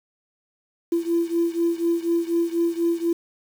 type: beating tone pair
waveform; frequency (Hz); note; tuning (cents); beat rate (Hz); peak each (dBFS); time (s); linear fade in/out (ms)
sine; 336.7 / 340.8; E4 / F4; +37 / -42; 4.1; -21 / -23; 0.92-3.13; 5
effects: tanh soft clip ceiling -13 dBFS + 7-bit